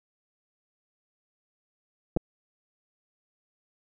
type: clicks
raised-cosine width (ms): 2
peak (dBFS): -13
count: 2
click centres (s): 2.165 / 2.171
effects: none